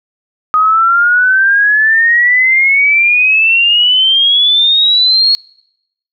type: exponential sweep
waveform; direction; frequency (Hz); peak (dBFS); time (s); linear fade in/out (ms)
sine; up; 1244.5 to 4342; -6; 0.54-5.35; 0
effects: noise-tail reverb RT60 0.8 s tail -26 dB re dry